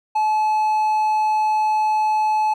triangle tone, 860 Hz, A5, 40 cents flat, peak -14 dBFS, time 0.15-2.54 s, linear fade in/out 10 ms, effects none

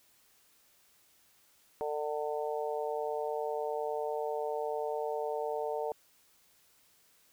harmonic tone, 149.8 Hz, D3, 35 cents sharp, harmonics 3 / 4 / 5 / 6, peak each -35 / -37 / -39 / -41 dBFS, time 1.81-5.92 s, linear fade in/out 0 ms, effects white hiss -66 dBFS RMS until 7.32 s

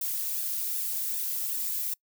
violet noise with flanger, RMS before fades -31 dBFS, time 0.01-1.94 s, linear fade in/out 5 ms, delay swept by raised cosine 1.1 to 3.1 ms, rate 2.6 Hz, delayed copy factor +0.95, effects noise-tail reverb RT60 0.1 s tail -25 dB re dry

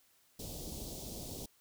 pink band-stop noise, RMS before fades -44 dBFS, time 0.39-1.46 s, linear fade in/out 5 ms, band 670 to 3800 Hz, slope 24 dB/octave, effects white hiss -69 dBFS RMS until 1.6 s

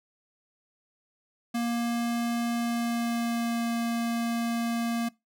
square tone with pitch glide, 235.4 to 233 Hz, A#3 to A#3, +17 to -1 cents, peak -27 dBFS, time 1.54-5.09 s, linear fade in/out 10 ms, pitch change -18 cents, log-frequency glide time 2.54-3.73 s, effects noise-tail reverb RT60 0.2 s tail -21 dB re dry

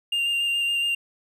triangle tone with vibrato, 2794 Hz, F7, in tune, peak -20 dBFS, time 0.12-0.95 s, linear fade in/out 5 ms, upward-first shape square, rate 7.1 Hz, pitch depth 11 cents each way, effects none

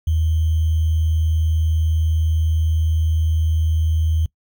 sine tone with sample-and-hold, 79.9 Hz, D#2, 47 cents sharp, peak -15 dBFS, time 0.07-4.26 s, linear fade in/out 5 ms, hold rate 3150 Hz, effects noise-tail reverb RT60 0.1 s tail -23 dB re dry

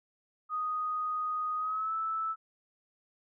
sine tone with pitch glide, 1244.5 to 1313.2 Hz, D#6 to E6, 0 to -7 cents, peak -30 dBFS, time 0.49-2.36 s, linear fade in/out 50 ms, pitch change +93 cents, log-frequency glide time 1.57-1.93 s, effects none

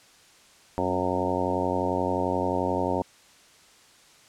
harmonic tone with a mistuned harmonic, 91.4 Hz, F#2, 21 cents flat, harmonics 1 / 2 / 3 / 4 / 5 / 6 / 7 / 8 / 9 / 10, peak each -35 / -35 / -31 / -32 / -33 / -31 / -33 / -34 / -37 / -31 dBFS, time 0.78-3.02 s, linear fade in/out 0 ms, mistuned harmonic 2, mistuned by +31 cents, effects white hiss -55 dBFS RMS until 4.28 s + low-pass 8000 Hz 12 dB/octave

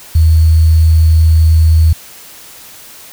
sine tone with sample-and-hold, 80.3 Hz, E2, 45 cents flat, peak -4 dBFS, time 0.15-1.93 s, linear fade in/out 5 ms, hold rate 4410 Hz, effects white hiss -35 dBFS RMS until 3.12 s

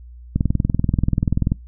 click train, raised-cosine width 5 ms, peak -5 dBFS, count 25, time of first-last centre 0.36-1.519 s, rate 20.7 Hz, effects noise-tail reverb RT60 0.2 s tail -24 dB re dry + added 60 Hz sine -37 dBFS peak until 1.67 s

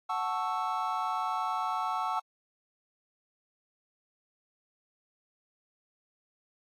triangle chord, F# minor seventh, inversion none, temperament equal, 740 / 880 / 1108.7 / 1318.5 Hz, F#5 / A5 / C#6 / E6, 0 / 0 / 0 / 0 cents, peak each -33 dBFS, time 0.09-2.2 s, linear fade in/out 10 ms, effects AAC 64 kbps

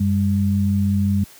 sine tone pair together, 94.39 / 200 Hz, F#2 / G3, +35 / +35 cents, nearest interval octave + minor second, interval 1300 cents, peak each -18 dBFS, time 0-1.24 s, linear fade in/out 5 ms, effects white hiss -46 dBFS RMS until 1.39 s + high-pass 60 Hz 12 dB/octave

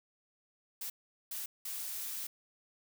blue noise bursts at uneven times, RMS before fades -40 dBFS, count 3, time 0.81-0.9 / 1.31-1.46 / 1.65-2.27 s, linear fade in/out 5 ms, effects none

